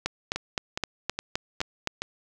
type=two click trains; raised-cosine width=0.2 ms; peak=-12 / -9 dBFS; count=5 / 8; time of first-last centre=0.36-2.02 / 0.06-1.873 s; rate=2.41 / 3.86 Hz; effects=none